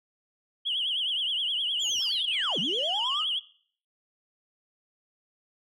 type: tone with vibrato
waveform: sine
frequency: 3100 Hz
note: G7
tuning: 20 cents flat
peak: -25 dBFS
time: 0.65-3.4 s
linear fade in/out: 20 ms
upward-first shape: triangle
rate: 9.6 Hz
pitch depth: 170 cents each way
type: linear two-way sweep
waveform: sine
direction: down then up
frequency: 7400 to 152.3 to 1329 Hz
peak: -30 dBFS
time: 1.79-3.25 s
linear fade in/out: 50 ms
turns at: 2.59 s
effects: noise-tail reverb RT60 0.5 s tail -18 dB re dry + tanh soft clip ceiling -20 dBFS